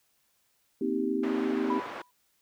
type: chord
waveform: sine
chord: C minor seventh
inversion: third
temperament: just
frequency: 235.5 / 261.6 / 314 / 392.4 Hz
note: Bb3 / C4 / Eb4 / G4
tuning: +18 / 0 / +16 / +2 cents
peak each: -33 / -31 / -32 / -31 dBFS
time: 0.81-1.8 s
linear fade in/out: 5 ms
type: band-pass noise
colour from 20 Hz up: pink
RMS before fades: -40 dBFS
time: 1.23-2.02 s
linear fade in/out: 5 ms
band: 450 to 1900 Hz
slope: 12 dB/octave
type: tone with exponential decay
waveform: sine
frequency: 987.8 Hz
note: B5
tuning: in tune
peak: -26 dBFS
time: 1.7-2.11 s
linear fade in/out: 2 ms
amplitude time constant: 88 ms
effects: white hiss -71 dBFS RMS until 2.41 s